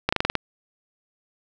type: slowing click train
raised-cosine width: 0.3 ms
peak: -4 dBFS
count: 7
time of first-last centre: 0.09-0.353 s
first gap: 35 ms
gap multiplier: 1.09
effects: none